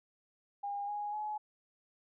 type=tone with pitch steps; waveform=sine; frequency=809 / 827.9 / 847.3 Hz; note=G#5 / G#5 / G#5; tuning=-46 / -6 / +34 cents; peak=-35 dBFS; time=0.63-1.38 s; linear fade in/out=10 ms; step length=250 ms; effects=none